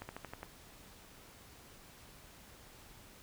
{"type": "slowing click train", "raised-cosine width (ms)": 0.5, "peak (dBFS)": -28, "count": 6, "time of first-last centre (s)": [0.02, 0.431], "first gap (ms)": 70, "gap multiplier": 1.08, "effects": ["pink hiss -57 dBFS RMS until 3.22 s"]}